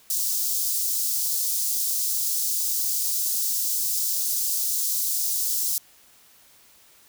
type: high-pass noise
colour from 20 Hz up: white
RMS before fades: -25 dBFS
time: 0.1-5.78 s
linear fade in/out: 2 ms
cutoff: 4900 Hz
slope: 24 dB/octave
effects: white hiss -55 dBFS RMS until 7.08 s